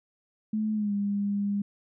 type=tone with pitch glide; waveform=sine; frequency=215.5 to 202.2 Hz; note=A3 to G#3; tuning=-36 to -46 cents; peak=-25 dBFS; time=0.53-1.62 s; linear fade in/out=5 ms; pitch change=-110 cents; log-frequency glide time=0.74-0.93 s; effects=none